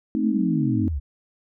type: chord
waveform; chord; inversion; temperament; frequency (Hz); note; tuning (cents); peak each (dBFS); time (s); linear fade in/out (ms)
sine; A diminished; none; equal; 220 / 261.6 / 311.1; A3 / C4 / Eb4; 0 / 0 / 0; -25; 0.15-0.88; 0
type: linear sweep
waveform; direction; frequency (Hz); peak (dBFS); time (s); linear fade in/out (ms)
sine; down; 231.3 to 62.8; -23; 0.22-1; 20
effects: none